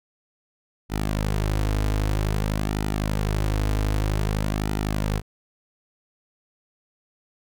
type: tone with flanger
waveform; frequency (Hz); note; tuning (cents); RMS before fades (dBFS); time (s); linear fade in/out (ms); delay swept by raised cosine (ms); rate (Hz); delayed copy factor
sawtooth; 51.91; G#1; 0; -24; 0.89-5.22; 50; 1.8 to 5.4; 0.52; -0.55
effects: none